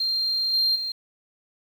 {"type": "tone with level steps", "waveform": "sine", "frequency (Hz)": 4186, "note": "C8", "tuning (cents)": 0, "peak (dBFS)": [-21, -17, -26], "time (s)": [0, 0.92], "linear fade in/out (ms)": 5, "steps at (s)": [0.53, 0.75], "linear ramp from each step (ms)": 10, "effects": ["tanh soft clip ceiling -16 dBFS", "8-bit"]}